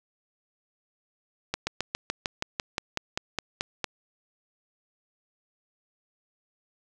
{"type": "slowing click train", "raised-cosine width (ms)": 0.2, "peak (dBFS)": -10, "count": 14, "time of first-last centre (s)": [1.54, 3.843], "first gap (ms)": 130, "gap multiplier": 1.05, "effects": []}